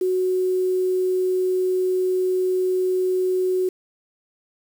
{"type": "tone with quantisation", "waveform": "sine", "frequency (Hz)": 370, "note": "F#4", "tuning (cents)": 0, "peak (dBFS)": -18, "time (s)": [0.01, 3.69], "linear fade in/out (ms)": 5, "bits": 7, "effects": []}